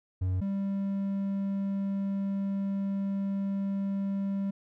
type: tone pair in turn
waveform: triangle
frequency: 92.5 / 196.79 Hz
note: F#2 / G3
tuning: 0 / +7 cents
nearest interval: octave + minor second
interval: 1307 cents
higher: second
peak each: -24 / -26 dBFS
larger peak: first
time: 0.21-0.41 / 0.41-4.51 s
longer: second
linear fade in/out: 10 ms
effects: none